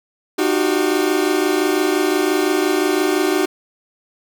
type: tone cluster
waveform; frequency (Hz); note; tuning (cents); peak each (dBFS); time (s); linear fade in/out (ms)
40% pulse; 304.6 / 360.3 / 386.1; D#4 / F#4 / G4; -37 / -46 / -26; -19; 0.38-3.46; 10
effects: none